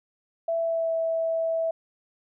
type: tone with pitch glide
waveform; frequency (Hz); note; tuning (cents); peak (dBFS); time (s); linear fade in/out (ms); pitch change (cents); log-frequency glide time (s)
sine; 664 to 654.9; E5 to E5; +12 to -11; -23; 0.48-1.71; 5; -23; 0.6-0.93
effects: none